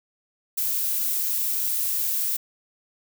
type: noise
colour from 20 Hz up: violet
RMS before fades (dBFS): -25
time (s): 0.57-2.37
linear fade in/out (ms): 10
effects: none